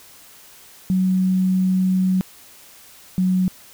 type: tone pair in turn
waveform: sine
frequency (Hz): 186.4 / 184.9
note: F#3 / F#3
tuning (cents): +13 / -1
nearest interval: unison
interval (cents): 14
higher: first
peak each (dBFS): -15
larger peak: neither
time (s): 0.9-2.21 / 3.18-3.48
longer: first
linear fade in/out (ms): 0
effects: white hiss -46 dBFS RMS until 3.73 s